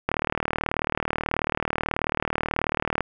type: click train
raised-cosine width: 0.5 ms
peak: -8 dBFS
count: 113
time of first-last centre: 0.09-3.007 s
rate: 38.4 Hz
effects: none